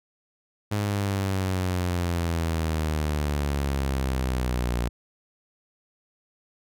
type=exponential sweep; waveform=sawtooth; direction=down; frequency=104.5 to 58.9 Hz; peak=-20 dBFS; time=0.71-4.89 s; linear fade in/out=10 ms; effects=none